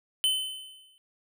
square tone with exponential decay, 3046 Hz, F#7, 50 cents sharp, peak -21 dBFS, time 0.24-0.98 s, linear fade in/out 0 ms, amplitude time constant 160 ms, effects none

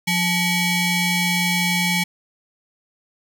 sawtooth ring-modulated tone, 1043 Hz, C6, 6 cents flat, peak -11 dBFS, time 0.07-2.04 s, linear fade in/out 10 ms, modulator 1220 Hz, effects none

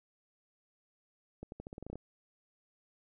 accelerating click train, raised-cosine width 2 ms, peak -30 dBFS, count 11, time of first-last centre 1.43-1.956 s, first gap 91 ms, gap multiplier 0.87, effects none

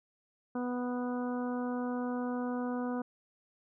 harmonic tone, 246.9 Hz, B3, in tune, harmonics 1 / 2 / 3 / 4 / 5 / 6, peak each -33 / -39 / -43 / -45 / -47 / -49 dBFS, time 0.55-3.02 s, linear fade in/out 5 ms, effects none

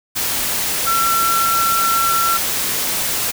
sine tone in noise, 1352 Hz, E6, 43 cents sharp, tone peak -15 dBFS, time 0.86-2.38 s, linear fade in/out 20 ms, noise white, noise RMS -20 dBFS, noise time 0.15-3.32 s, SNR +2 dB, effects none

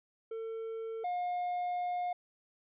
triangle tone pair in turn, 450 / 714.3 Hz, A4 / F5, +39 / +39 cents, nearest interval minor sixth, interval 800 cents, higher second, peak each -35 / -30 dBFS, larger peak second, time 0.31-1.04 / 1.04-2.13 s, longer second, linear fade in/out 5 ms, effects resampled to 8000 Hz

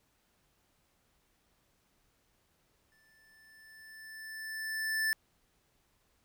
square tone with exponential growth, 1760 Hz, A6, in tune, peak -28 dBFS, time 2.92-5.13 s, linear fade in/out 0 ms, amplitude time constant 480 ms, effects pink hiss -73 dBFS RMS until 6.24 s

